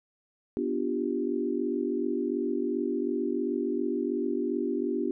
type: chord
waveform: sine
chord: G dominant seventh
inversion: first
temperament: equal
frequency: 246.9 / 293.7 / 349.2 / 392 Hz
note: B3 / D4 / F4 / G4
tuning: 0 / 0 / 0 / 0 cents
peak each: -32 dBFS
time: 0.57-5.11 s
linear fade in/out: 0 ms
effects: none